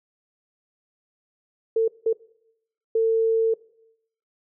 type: tone bursts at uneven times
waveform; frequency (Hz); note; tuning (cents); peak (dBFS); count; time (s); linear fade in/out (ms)
sine; 450; A4; +39; -17; 3; 1.76-1.88 / 2.06-2.13 / 2.95-3.54; 5
effects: noise-tail reverb RT60 0.8 s tail -22 dB re dry

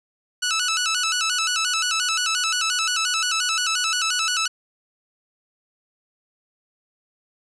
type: tone with vibrato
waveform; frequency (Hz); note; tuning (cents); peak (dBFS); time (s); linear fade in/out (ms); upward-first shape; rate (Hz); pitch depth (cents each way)
10% pulse; 1389; F6; -10; -11; 0.42-4.48; 10; square; 5.7; 100
effects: low-pass 8000 Hz 12 dB/octave

